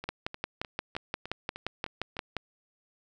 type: two click trains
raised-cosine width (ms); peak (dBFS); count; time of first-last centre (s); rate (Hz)
0.3; -15 / -23; 14 / 8; 0.09-2.367 / 0.04-2.168; 5.71 / 3.29
effects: none